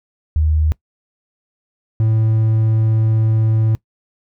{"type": "tone pair in turn", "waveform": ["sine", "triangle"], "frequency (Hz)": [77.4, 110.51], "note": ["D#2", "A2"], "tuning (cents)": [-9, 8], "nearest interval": "tritone", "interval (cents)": 617, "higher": "second", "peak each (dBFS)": [-12, -10], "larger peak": "second", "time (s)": [[0.36, 0.72], [2, 3.75]], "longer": "second", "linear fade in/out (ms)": 0, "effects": ["noise-tail reverb RT60 0.1 s tail -22 dB re dry"]}